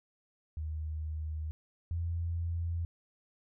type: tone pair in turn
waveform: sine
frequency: 77.78 / 84.58 Hz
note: D#2 / E2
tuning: 0 / +45 cents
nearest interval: minor second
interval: 145 cents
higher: second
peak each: -34 / -31 dBFS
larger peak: second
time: 0.57-1.51 / 1.91-2.85 s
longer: neither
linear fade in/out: 0 ms
effects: none